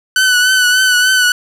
sawtooth tone with vibrato, 1499 Hz, F#6, 22 cents sharp, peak -5 dBFS, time 0.16-1.32 s, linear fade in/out 2 ms, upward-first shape triangle, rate 3.4 Hz, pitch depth 42 cents each way, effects low-pass 12000 Hz 12 dB/octave + 7-bit

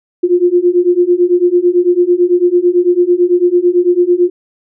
sine beating tone pair, 349.2 / 358.2 Hz, F4 / F4, 0 / +44 cents, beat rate 9 Hz, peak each -11 / -10 dBFS, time 0.23-4.3 s, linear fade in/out 10 ms, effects none

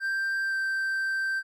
triangle tone with pitch glide, 1576 to 1563.3 Hz, G6 to G6, +9 to -5 cents, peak -24 dBFS, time 0-1.43 s, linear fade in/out 50 ms, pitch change -14 cents, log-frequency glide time 0.48-0.54 s, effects none

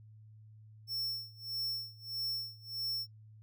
square tone with tremolo, 5400 Hz, E8, 41 cents sharp, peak -34 dBFS, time 0.87-3.07 s, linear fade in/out 50 ms, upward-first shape sine, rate 1.6 Hz, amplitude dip 95%, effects noise-tail reverb RT60 0.1 s tail -24 dB re dry + added 108 Hz sine -53 dBFS peak until 3.42 s

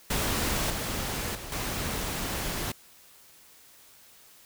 pink noise with level steps, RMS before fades -28 / -32 / -40 / -32 dBFS, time 0.1-2.72 s, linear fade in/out 5 ms, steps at 0.7 / 1.35 / 1.52 s, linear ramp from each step 2 ms, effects white hiss -55 dBFS RMS until 4.45 s

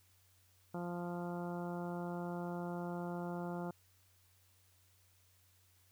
harmonic tone, 174.61 Hz, F3, in tune, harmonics 1 / 2 / 3 / 4 / 5 / 6 / 7 / 8, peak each -41 / -45 / -48 / -48 / -50 / -56 / -56 / -55 dBFS, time 0.74-3.71 s, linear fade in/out 5 ms, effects added 92 Hz sine -70 dBFS peak until 5.91 s + white hiss -71 dBFS RMS until 5.91 s

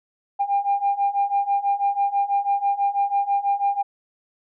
sine beating tone pair, 798 / 804.1 Hz, G5 / G5, +31 / +44 cents, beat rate 6.1 Hz, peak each -22 / -20 dBFS, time 0.39-3.83 s, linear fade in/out 20 ms, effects tanh soft clip ceiling -13 dBFS

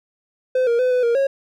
triangle tone with pitch steps, 512 / 469.6 / 506 / 499.9 / 469.5 / 547 Hz, C5 / A#4 / B4 / B4 / A#4 / C#5, -38 / +13 / +42 / +21 / +12 / -23 cents, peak -13 dBFS, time 0.55-1.27 s, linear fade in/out 5 ms, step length 120 ms, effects none

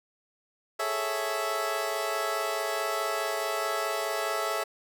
20% pulse chord, A major seventh, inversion third, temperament equal, 415.3 / 440 / 554.4 / 659.3 Hz, G#4 / A4 / C#5 / E5, 0 / 0 / 0 / 0 cents, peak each -31 / -31 / -30 / -26 dBFS, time 0.79-4.64 s, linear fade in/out 10 ms, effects none

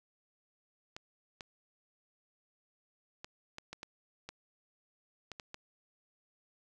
clicks, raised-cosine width 0.2 ms, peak -26 dBFS, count 10, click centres 0.965 / 1.408 / 3.245 / 3.584 / 3.73 / 3.831 / 4.29 / 5.317 / 5.398 / 5.544 s, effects none

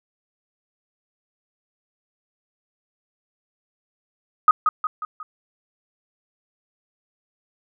sine tone with echo, 1254 Hz, D#6, 13 cents sharp, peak -8 dBFS, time 4.48-4.51 s, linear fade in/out 2 ms, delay 180 ms, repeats 4, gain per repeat -6 dB, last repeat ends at 5.23 s, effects none

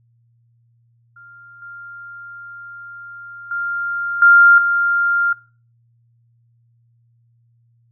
sine tone with level steps, 1396.9 Hz, F6, in tune, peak -40 / -33 / -20 / -6 / -14 dBFS, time 1.16-5.33 s, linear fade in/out 5 ms, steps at 1.62 / 3.51 / 4.22 / 4.58 s, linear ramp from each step 2 ms, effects noise-tail reverb RT60 0.4 s tail -21 dB re dry + added 117 Hz sine -55 dBFS peak until 7.91 s

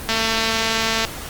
click train, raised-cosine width 0.2 ms, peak -3 dBFS, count 216, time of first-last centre 0.09-1.05 s, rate 224 Hz, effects pink hiss -32 dBFS RMS until 1.29 s + Opus 24 kbps

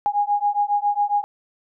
sine beating tone pair, 818 / 825.3 Hz, G#5 / G#5, -26 / -11 cents, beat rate 7.3 Hz, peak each -21 dBFS, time 0.06-1.24 s, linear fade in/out 0 ms, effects none

